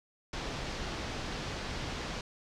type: low-pass noise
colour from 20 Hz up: pink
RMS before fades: -38 dBFS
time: 0.33-2.21 s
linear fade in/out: 2 ms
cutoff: 5800 Hz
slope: 24 dB/octave
effects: none